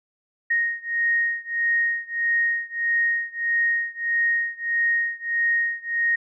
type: beating tone pair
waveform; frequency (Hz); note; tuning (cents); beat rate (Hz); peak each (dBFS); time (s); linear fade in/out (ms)
sine; 1864.7 / 1866.3; A#6 / A#6; 0 / +2; 1.6; -23 / -24; 0.5-6.16; 10
effects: none